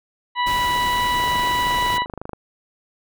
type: harmonic tone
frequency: 982 Hz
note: B5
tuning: 10 cents flat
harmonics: 1 / 2 / 3 / 4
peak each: -19 / -25 / -29 / -31 dBFS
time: 0.35-2.06 s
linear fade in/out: 50 ms
type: noise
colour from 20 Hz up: pink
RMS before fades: -30 dBFS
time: 0.46-1.98 s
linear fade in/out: 10 ms
type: click train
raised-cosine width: 1 ms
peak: -17 dBFS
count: 30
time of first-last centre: 1.2-2.333 s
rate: 25.6 Hz
effects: none